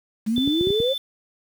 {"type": "exponential sweep", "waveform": "sine", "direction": "up", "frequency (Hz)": [209.8, 554.4], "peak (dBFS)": -19, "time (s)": [0.26, 0.94], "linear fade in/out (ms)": 20}
{"type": "tone", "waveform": "sine", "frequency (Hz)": 3520, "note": "A7", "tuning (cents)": 0, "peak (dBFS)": -25, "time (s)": [0.36, 0.98], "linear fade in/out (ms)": 5}
{"type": "clicks", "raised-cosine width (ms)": 3, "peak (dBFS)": -15, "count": 6, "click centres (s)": [0.38, 0.476, 0.61, 0.671, 0.704, 0.802]}
{"effects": ["high-pass 60 Hz 12 dB/octave", "7-bit"]}